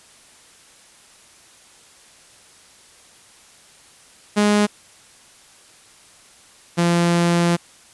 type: tone pair in turn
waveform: sawtooth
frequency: 207.7 / 171.85 Hz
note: G#3 / F3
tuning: 0 / -28 cents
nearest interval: minor third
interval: 328 cents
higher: first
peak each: -10 / -11 dBFS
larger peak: first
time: 4.36-4.67 / 6.77-7.57 s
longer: second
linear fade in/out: 20 ms
effects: white hiss -49 dBFS RMS until 7.93 s + resampled to 24000 Hz